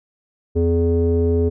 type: tone with low-pass filter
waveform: square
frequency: 84.1 Hz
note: E2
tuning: 35 cents sharp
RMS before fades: -17 dBFS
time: 0.55-1.5 s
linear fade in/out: 20 ms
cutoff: 390 Hz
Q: 7.1
effects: none